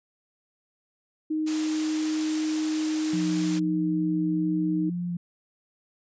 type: tone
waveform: sine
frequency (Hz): 311.1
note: D#4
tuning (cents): 0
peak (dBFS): -24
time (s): 1.3-4.9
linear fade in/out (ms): 10
type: high-pass noise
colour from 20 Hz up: white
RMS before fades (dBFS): -35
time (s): 1.46-3.6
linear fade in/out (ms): 20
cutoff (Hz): 380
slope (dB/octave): 24
type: tone with vibrato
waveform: sine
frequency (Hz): 174.61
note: F3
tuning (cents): 0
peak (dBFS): -27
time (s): 3.13-5.17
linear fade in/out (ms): 5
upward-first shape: square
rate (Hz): 0.76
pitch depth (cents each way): 11
effects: resampled to 16000 Hz